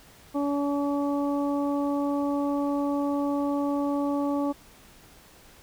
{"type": "harmonic tone", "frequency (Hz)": 285, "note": "C#4", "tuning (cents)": 48, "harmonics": [1, 2, 3, 4], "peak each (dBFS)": [-25, -31, -35, -37], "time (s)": [0.34, 4.53], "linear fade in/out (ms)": 20, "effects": ["pink hiss -53 dBFS RMS until 5.62 s"]}